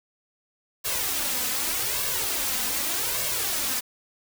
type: noise with flanger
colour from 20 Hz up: white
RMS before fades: -27 dBFS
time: 0.84-3.81 s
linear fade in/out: 20 ms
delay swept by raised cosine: 1.8 to 4 ms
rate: 0.84 Hz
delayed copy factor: +0.65
effects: none